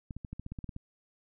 clicks, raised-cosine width 5 ms, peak -27 dBFS, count 11, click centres 0.108 / 0.166 / 0.248 / 0.33 / 0.396 / 0.464 / 0.52 / 0.588 / 0.643 / 0.692 / 0.764 s, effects none

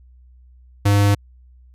square tone, 101.4 Hz, G#2, 41 cents flat, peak -13 dBFS, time 0.85-1.15 s, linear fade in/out 10 ms, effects added 62 Hz sine -45 dBFS peak until 1.74 s + resampled to 32000 Hz

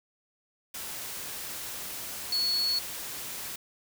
sine tone in noise, 4386 Hz, C#8, 19 cents flat, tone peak -25 dBFS, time 2.32-2.79 s, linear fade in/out 5 ms, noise white, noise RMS -38 dBFS, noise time 0.74-3.56 s, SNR +10 dB, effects none

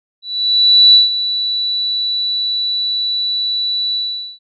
sine tone with ADSR envelope, 3951 Hz, B7, in tune, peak -3 dBFS, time 0.22-4.39 s, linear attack 720 ms, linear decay 150 ms, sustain -12 dB, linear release 440 ms, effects none

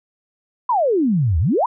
sine exponential two-way sweep, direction down then up, 1051 to 73.42 to 1051 Hz, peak -14 dBFS, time 0.69-1.66 s, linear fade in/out 5 ms, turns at 1.39 s, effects none

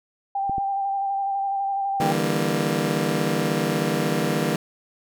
sine tone with vibrato, 789 Hz, G5, 11 cents sharp, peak -22 dBFS, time 0.35-2.12 s, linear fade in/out 5 ms, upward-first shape square, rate 12 Hz, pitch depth 17 cents each way
clicks, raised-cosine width 3 ms, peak -19 dBFS, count 2, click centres 0.496 / 0.582 s
20% pulse chord, E half-diminished seventh, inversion third, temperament just, 148.33 / 164.81 / 197.78 / 237.3 Hz, D3 / E3 / G3 / Bb3, +18 / 0 / +16 / +31 cents, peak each -22 dBFS, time 2-4.56 s, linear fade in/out 2 ms
effects none

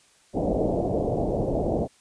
white low-pass noise, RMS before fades -25 dBFS, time 0.33-1.88 s, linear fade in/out 50 ms, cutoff 690 Hz, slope 48 dB/octave, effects white hiss -59 dBFS RMS until 2 s + resampled to 22050 Hz

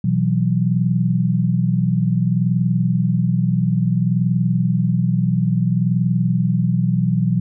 sine chord, B suspended fourth, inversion none, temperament just, 123.47 / 164.63 / 185.21 Hz, B2 / E3 / F#3, 0 / -2 / +2 cents, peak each -19 dBFS, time 0.04-7.4 s, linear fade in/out 5 ms, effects none

